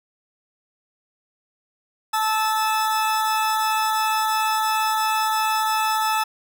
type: tone pair together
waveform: 40% pulse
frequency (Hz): 872.3 / 1307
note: A5 / E6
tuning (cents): -15 / -15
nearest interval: perfect fifth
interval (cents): 700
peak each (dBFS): -20 / -23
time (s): 2.13-6.24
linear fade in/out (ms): 10
effects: none